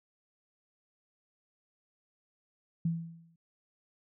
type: tone with exponential decay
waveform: sine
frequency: 166.1 Hz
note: E3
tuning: 13 cents sharp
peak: -25 dBFS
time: 2.85-3.36 s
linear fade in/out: 5 ms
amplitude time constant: 110 ms
effects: none